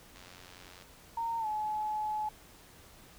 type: click train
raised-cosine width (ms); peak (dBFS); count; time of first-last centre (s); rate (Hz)
0.2; -34; 61; 0.16-0.823; 90.5
type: tone with pitch glide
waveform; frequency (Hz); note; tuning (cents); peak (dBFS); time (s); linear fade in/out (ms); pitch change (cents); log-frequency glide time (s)
sine; 920 to 853.4; A#5 to G#5; -23 to +47; -31; 1.17-2.29; 5; -130; 1.39-1.47
effects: pink hiss -56 dBFS RMS until 3.18 s